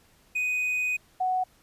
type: tone pair in turn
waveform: triangle / sine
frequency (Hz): 2494 / 741.5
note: D#7 / F#5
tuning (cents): +3 / +4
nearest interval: octave + major sixth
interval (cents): 2099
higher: first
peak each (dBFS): -23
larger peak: neither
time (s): 0.35-0.97 / 1.2-1.44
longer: first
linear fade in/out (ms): 10
effects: pink hiss -61 dBFS RMS until 1.62 s + resampled to 32000 Hz